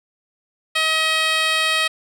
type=tone with band-pass filter; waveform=10% pulse; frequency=635 Hz; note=D#5; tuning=35 cents sharp; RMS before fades=-19 dBFS; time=0.75-1.88 s; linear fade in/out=10 ms; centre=3300 Hz; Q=0.58; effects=none